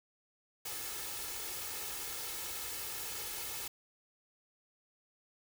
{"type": "noise with comb filter", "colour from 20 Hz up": "white", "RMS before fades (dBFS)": -41, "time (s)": [0.65, 3.68], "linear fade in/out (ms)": 5, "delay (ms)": 2.3, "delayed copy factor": 0.6, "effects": []}